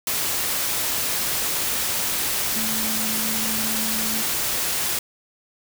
sine tone in noise, 220 Hz, A3, in tune, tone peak -30 dBFS, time 2.56-4.22 s, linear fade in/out 2 ms, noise white, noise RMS -24 dBFS, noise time 0.07-4.99 s, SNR -9 dB, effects none

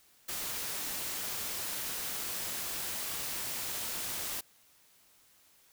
white noise, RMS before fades -37 dBFS, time 0.28-4.41 s, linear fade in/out 10 ms, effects white hiss -64 dBFS RMS until 5.72 s

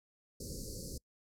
pink band-stop noise, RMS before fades -43 dBFS, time 0.4-0.98 s, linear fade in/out 5 ms, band 550 to 4400 Hz, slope 96 dB/octave, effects noise-tail reverb RT60 0.1 s tail -25 dB re dry + low-pass 12000 Hz 12 dB/octave

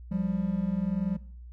triangle tone pair together, 176.6 / 197.31 Hz, F3 / G3, +20 / +12 cents, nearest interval major second, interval 192 cents, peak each -27 dBFS, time 0.11-1.17 s, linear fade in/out 10 ms, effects noise-tail reverb RT60 0.5 s tail -18 dB re dry + added 60 Hz sine -42 dBFS peak until 1.52 s

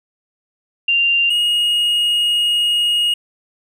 sine / triangle tone pair in turn, 2784 / 2872 Hz, F7 / F7, -6 / +48 cents, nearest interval minor second, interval 54 cents, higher second, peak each -12 dBFS, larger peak neither, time 0.88-1.3 / 1.3-3.14 s, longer second, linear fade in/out 5 ms, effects none

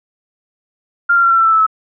sine tone with pitch steps, 1396.9 / 1382.5 / 1368.2 / 1354 / 1340 / 1326.1 / 1312.4 / 1298.8 Hz, F6 / F6 / F6 / E6 / E6 / E6 / E6 / E6, 0 / -18 / -36 / +46 / +28 / +10 / -8 / -26 cents, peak -8 dBFS, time 1.09-1.666 s, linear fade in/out 10 ms, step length 72 ms, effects none

